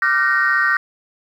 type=chord; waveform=sine; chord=G minor seventh; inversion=second; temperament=equal with one note detuned; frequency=1174.7 / 1396.9 / 1531.3 / 1864.7 Hz; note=D6 / F6 / G6 / Bb6; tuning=0 / 0 / -41 / 0 cents; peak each=-21 / -20 / -17 / -17 dBFS; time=0.02-0.77 s; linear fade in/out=2 ms; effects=tanh soft clip ceiling -7 dBFS + 8-bit